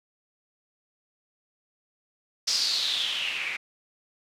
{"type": "noise with low-pass filter sweep", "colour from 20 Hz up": "blue", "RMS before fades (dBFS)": -28, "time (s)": [2.47, 3.57], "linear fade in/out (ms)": 10, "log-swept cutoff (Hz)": [5300, 2200], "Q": 6.4, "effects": []}